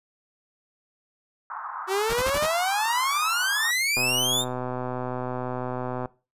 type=band-pass noise; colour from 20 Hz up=pink; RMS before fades=-35 dBFS; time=1.5-3.71 s; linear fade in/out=2 ms; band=880 to 1400 Hz; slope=48 dB/octave
type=exponential sweep; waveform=sawtooth; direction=up; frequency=370 to 3729 Hz; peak=-19 dBFS; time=1.87-4.45 s; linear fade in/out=50 ms
type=noise bursts; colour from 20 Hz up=pink; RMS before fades=-30 dBFS; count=5; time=2.09-2.468 s; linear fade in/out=10 ms; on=50 ms; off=32 ms
type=click train; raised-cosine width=1 ms; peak=-17 dBFS; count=264; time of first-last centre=3.97-6.057 s; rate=126 Hz
effects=noise-tail reverb RT60 0.3 s tail -19 dB re dry + resampled to 32000 Hz